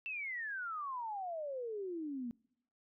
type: exponential sweep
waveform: sine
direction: down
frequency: 2700 to 230 Hz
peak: -38 dBFS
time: 0.06-2.31 s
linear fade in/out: 0 ms
effects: noise-tail reverb RT60 0.8 s tail -26 dB re dry